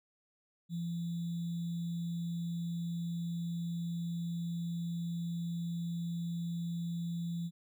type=tone with sample-and-hold; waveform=sine; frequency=170 Hz; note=F3; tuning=46 cents flat; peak=-34 dBFS; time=0.69-7.51 s; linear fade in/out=50 ms; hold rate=3675 Hz; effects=none